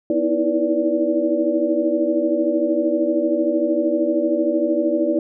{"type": "tone cluster", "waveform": "sine", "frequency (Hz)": [248.1, 316.1, 329.1, 491.2, 579], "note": ["B3", "D#4", "E4", "B4", "D5"], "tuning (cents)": [8, 27, -3, -9, -25], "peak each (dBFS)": [-27, -22, -21, -27, -21], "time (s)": [0.1, 5.19], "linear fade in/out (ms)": 2, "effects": []}